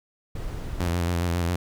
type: noise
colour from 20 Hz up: brown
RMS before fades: -32 dBFS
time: 0.35-0.9 s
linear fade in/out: 5 ms
type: tone with vibrato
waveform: sawtooth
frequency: 86.6 Hz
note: F2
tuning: 14 cents flat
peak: -19 dBFS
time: 0.8-1.56 s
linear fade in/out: 5 ms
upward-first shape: square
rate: 7.3 Hz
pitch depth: 37 cents each way
effects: none